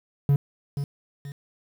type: tone with echo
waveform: triangle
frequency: 141.2 Hz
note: C#3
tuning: 32 cents sharp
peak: -14 dBFS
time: 0.29-0.36 s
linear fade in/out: 2 ms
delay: 480 ms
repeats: 2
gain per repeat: -9 dB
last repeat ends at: 1.32 s
effects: 8-bit